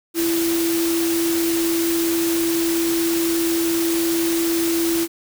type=tone in noise; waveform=sine; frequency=334.3 Hz; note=E4; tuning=24 cents sharp; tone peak=-18 dBFS; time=0.14-5.08 s; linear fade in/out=50 ms; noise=white; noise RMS=-26 dBFS; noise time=0.14-5.08 s; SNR=+5 dB; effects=none